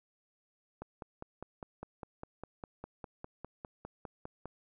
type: click train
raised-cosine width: 1 ms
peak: -28 dBFS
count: 19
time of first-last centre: 0.82-4.456 s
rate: 4.95 Hz
effects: none